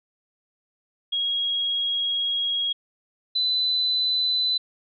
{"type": "tone pair in turn", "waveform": "sine", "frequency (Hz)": [3294, 4009], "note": ["G#7", "B7"], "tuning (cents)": [-15, 25], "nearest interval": "minor third", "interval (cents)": 340, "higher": "second", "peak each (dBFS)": [-22, -20], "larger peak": "second", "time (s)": [[1.12, 2.73], [3.35, 4.58]], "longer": "first", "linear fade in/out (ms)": 10, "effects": []}